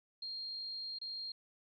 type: tone with dropouts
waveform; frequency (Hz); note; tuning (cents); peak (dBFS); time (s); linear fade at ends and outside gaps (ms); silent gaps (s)
sine; 4217; C8; +13; -40; 0.22-1.32; 5; 0.987-1.014
effects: none